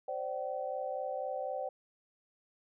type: chord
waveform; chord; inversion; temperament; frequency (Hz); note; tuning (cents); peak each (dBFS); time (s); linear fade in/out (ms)
sine; C suspended second; none; equal with one note detuned; 523.3 / 587.3 / 765.2; C5 / D5 / G5; 0 / 0 / -42; -38 / -39 / -39; 0.08-1.69; 5
effects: none